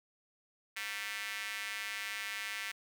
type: tone with high-pass filter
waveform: square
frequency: 103.83 Hz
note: G#2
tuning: in tune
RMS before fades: -40 dBFS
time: 0.76-2.72 s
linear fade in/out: 10 ms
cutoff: 2000 Hz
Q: 2.6
effects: none